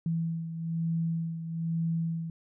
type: beating tone pair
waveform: sine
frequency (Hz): 164.81 / 165.91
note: E3 / E3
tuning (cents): 0 / +11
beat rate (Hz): 1.1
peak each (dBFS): -29 / -36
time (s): 0.06-2.3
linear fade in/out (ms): 2
effects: none